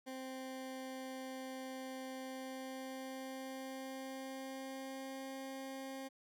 20% pulse tone with pitch glide, 261.6 to 267.4 Hz, C4 to C4, 0 to +38 cents, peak -39 dBFS, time 0.06-6.09 s, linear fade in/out 20 ms, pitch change +38 cents, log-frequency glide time 2.2-5.35 s, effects none

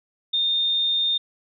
sine tone, 3642 Hz, A#7, 41 cents flat, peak -19 dBFS, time 0.33-1.18 s, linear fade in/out 10 ms, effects none

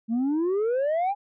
sine exponential sweep, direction up, 219.4 to 830.6 Hz, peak -19 dBFS, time 0.08-1.15 s, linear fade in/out 50 ms, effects tanh soft clip ceiling -21 dBFS

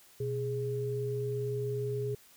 sine tone pair together, 123.66 / 415.3 Hz, B2 / G#4, +3 / 0 cents, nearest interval octave + major sixth, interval 2097 cents, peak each -34 / -33 dBFS, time 0.2-2.15 s, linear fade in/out 5 ms, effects white hiss -59 dBFS RMS until 2.36 s

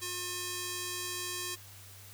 square tone with band-pass filter, 358.6 Hz, F4, 46 cents sharp, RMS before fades -38 dBFS, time 0.01-1.56 s, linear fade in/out 20 ms, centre 8600 Hz, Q 0.58, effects added 98 Hz sine -53 dBFS peak until 2.13 s + white hiss -53 dBFS RMS until 2.13 s

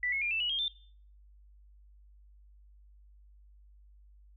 sine tone with pitch steps, 1975.5 / 2179 / 2404 / 2652 / 2926 / 3228 / 3561 Hz, B6 / C#7 / D7 / E7 / F#7 / G#7 / A7, 0 / -30 / +40 / +10 / -20 / -50 / +20 cents, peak -29 dBFS, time 0.03-0.681 s, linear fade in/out 2 ms, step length 93 ms, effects noise-tail reverb RT60 0.5 s tail -19 dB re dry + added 50 Hz sine -55 dBFS peak until 4.36 s

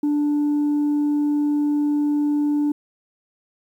sine tone, 293.7 Hz, D4, in tune, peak -15 dBFS, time 0.03-2.72 s, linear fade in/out 5 ms, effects tanh soft clip ceiling -16 dBFS + 9-bit

